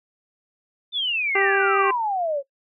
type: exponential sweep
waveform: sine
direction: down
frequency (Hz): 3600 to 537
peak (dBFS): -21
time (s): 0.92-2.43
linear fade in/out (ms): 50
type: harmonic tone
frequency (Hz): 392.9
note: G4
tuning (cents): +4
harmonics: 1 / 2 / 3 / 4 / 5 / 6 / 7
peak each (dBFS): -22 / -25 / -27 / -28 / -29 / -30 / -30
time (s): 1.35-1.91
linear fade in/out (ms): 5
effects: noise-tail reverb RT60 0.1 s tail -21 dB re dry